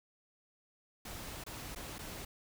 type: noise with dropouts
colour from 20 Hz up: pink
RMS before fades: -45 dBFS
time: 1.05-2.25 s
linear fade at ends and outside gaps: 5 ms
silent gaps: 1.439-1.464 / 1.75-1.759 / 1.984-1.989 s
effects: none